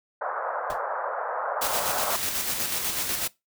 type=band-pass noise; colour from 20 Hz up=pink; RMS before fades=-30 dBFS; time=0.21-2.16 s; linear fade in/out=5 ms; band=520 to 1500 Hz; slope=48 dB/octave
type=noise with exponential decay; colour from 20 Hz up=pink; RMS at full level=-34 dBFS; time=0.7-0.82 s; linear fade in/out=2 ms; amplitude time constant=24 ms
type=noise with tremolo; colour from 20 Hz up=white; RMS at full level=-27 dBFS; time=1.61-3.28 s; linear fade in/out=10 ms; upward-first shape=square; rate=8.1 Hz; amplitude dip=35%
effects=noise-tail reverb RT60 0.2 s tail -21 dB re dry